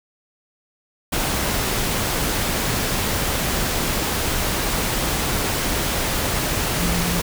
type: tone in noise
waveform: sine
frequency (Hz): 173.6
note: F3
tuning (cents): -10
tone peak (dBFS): -23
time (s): 6.79-7.2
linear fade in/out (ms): 10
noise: pink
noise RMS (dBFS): -22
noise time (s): 1.12-7.22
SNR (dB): -4
effects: none